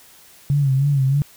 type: tone with vibrato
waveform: sine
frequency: 138.3 Hz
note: C#3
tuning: 4 cents flat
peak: -14 dBFS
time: 0.5-1.22 s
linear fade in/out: 0 ms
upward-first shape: sine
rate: 3.2 Hz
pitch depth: 79 cents each way
effects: white hiss -48 dBFS RMS until 1.36 s